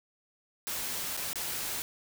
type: noise with dropouts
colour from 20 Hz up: white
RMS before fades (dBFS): -35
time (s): 0.67-1.82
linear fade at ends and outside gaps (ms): 0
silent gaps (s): 1.167-1.174 / 1.331-1.357
effects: none